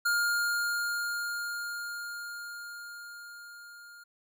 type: tone with level ramp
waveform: square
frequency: 1412 Hz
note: F6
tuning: 19 cents sharp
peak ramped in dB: -25 to -49 dBFS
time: 0.05-4.04 s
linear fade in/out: 10 ms
effects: none